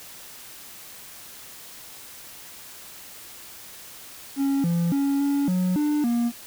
triangle tone with pitch steps, 275.6 / 170.4 / 278.7 / 282.3 / 182.6 / 297.4 / 236.9 Hz, C#4 / F3 / C#4 / C#4 / F#3 / D4 / A#3, -10 / -42 / +9 / +32 / -23 / +22 / +28 cents, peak -18 dBFS, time 4.36-6.32 s, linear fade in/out 50 ms, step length 280 ms, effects white hiss -43 dBFS RMS until 6.46 s

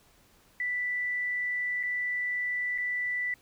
sine tone with dropouts, 1975.5 Hz, B6, in tune, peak -28 dBFS, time 0.6-3.34 s, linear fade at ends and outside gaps 2 ms, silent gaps 1.83-1.834 / 2.779-2.783 s, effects pink hiss -62 dBFS RMS until 3.41 s

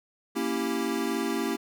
square chord, A# diminished seventh, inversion none, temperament equal, 233.1 / 277.2 / 329.6 / 392 Hz, A#3 / C#4 / E4 / G4, 0 / 0 / 0 / 0 cents, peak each -33 dBFS, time 0.35-1.57 s, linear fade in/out 20 ms, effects none

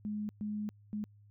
sine tone bursts at uneven times, 210 Hz, G#3, 19 cents sharp, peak -34 dBFS, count 3, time 0.05-0.29 / 0.41-0.69 / 0.93-1.04 s, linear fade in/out 0 ms, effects added 103 Hz sine -57 dBFS peak until 1.3 s

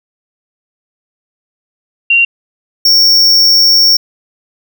sine / square tone pair in turn, 2761 / 5493 Hz, F7 / F8, -20 / -30 cents, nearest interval octave, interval 1190 cents, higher second, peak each -5 dBFS, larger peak neither, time 2.1-2.25 / 2.85-3.97 s, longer second, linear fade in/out 5 ms, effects none

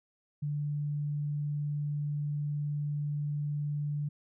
sine tone, 146.83 Hz, D3, in tune, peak -30 dBFS, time 0.42-4.09 s, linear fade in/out 10 ms, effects none

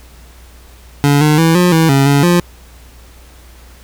25% pulse tone with pitch steps, 143.2 / 151.5 / 163.7 / 178.4 / 162.1 / 137.5 / 141.5 / 175 Hz, D3 / D#3 / E3 / F3 / E3 / C#3 / C#3 / F3, -43 / -46 / -12 / +37 / -29 / -14 / +36 / +4 cents, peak -4 dBFS, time 1.04-2.4 s, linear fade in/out 0 ms, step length 170 ms, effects added 60 Hz sine -38 dBFS peak until 3.83 s + pink hiss -44 dBFS RMS until 3.83 s

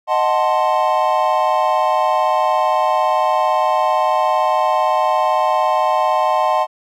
triangle chord, D# diminished seventh, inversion none, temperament equal, 622.3 / 740 / 880 / 1046.5 Hz, D#5 / F#5 / A5 / C6, 0 / 0 / 0 / 0 cents, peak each -17 dBFS, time 0.07-6.67 s, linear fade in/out 50 ms, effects none

